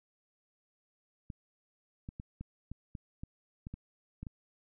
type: clicks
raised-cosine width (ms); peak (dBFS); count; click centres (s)
5; -29; 11; 1.302 / 2.089 / 2.199 / 2.41 / 2.716 / 2.952 / 3.235 / 3.669 / 3.74 / 4.23 / 4.268
effects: none